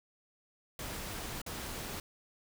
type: noise with dropouts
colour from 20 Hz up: pink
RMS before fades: -41 dBFS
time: 0.79-2 s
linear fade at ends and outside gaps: 2 ms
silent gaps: 1.417-1.463 s
effects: none